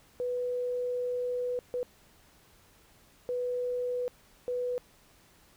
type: tone bursts at uneven times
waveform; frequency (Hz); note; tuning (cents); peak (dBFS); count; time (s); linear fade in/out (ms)
sine; 493.9; B4; 0; -29; 4; 0.2-1.59 / 1.74-1.83 / 3.29-4.08 / 4.48-4.78; 0
effects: pink hiss -61 dBFS RMS until 5.56 s